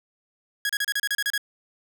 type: tone bursts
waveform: sawtooth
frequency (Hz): 1659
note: G#6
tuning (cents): -2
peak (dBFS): -19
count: 10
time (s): 0.65-1.378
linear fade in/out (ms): 2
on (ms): 44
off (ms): 32
effects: none